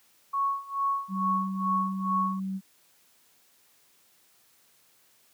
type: tone with tremolo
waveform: sine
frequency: 1107 Hz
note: C#6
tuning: 3 cents flat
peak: -23 dBFS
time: 0.33-2.4 s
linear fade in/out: 10 ms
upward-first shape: sine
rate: 2.3 Hz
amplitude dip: 90%
type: tone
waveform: sine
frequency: 191.4 Hz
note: G3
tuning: 41 cents flat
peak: -29 dBFS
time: 1.08-2.61 s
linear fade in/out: 50 ms
effects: white hiss -63 dBFS RMS until 5.33 s + high-pass 100 Hz 12 dB/octave